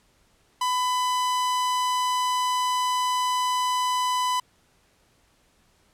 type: tone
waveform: 45% pulse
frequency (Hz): 1000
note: B5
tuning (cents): +21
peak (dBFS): -22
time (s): 0.61-4.4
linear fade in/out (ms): 5
effects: pink hiss -63 dBFS RMS until 5.93 s + low-pass 11000 Hz 12 dB/octave